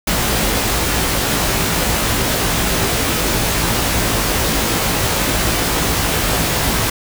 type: noise with comb filter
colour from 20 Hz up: pink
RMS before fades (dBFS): -17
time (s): 0.07-6.9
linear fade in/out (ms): 5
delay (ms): 18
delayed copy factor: +0.7
effects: none